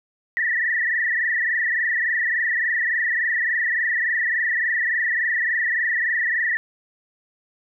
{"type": "tone with frequency modulation", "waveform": "sine", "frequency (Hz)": 1864.7, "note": "A#6", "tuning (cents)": 0, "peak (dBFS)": -19, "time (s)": [0.37, 6.57], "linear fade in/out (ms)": 0, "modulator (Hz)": 23.5, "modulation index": 4.6, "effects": []}